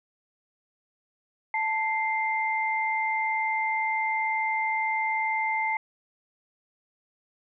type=tone pair together; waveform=sine; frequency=881.1 / 2093 Hz; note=A5 / C7; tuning=+2 / 0 cents; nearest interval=octave + minor third; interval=1498 cents; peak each=-27 dBFS; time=1.54-5.77 s; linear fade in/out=2 ms; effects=none